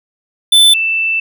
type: tone pair in turn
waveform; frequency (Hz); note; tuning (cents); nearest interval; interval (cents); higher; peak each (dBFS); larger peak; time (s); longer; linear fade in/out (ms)
square / sine; 3520 / 2656; A7 / E7; 0 / +12; perfect fourth; 488; first; -5 / -12; first; 0.52-0.74 / 0.74-1.2; second; 5
effects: none